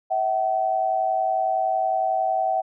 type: tone pair together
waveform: sine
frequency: 650.1 / 761 Hz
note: E5 / F#5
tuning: -24 / +48 cents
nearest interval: minor third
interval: 272 cents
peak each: -25 / -21 dBFS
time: 0.1-2.62 s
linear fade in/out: 20 ms
effects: none